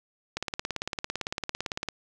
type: click train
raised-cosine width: 0.2 ms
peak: -13 dBFS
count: 28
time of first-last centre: 0.37-1.887 s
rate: 17.8 Hz
effects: none